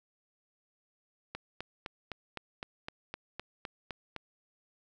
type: click train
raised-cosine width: 0.3 ms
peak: -22 dBFS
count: 12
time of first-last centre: 1.35-4.163 s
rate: 3.91 Hz
effects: none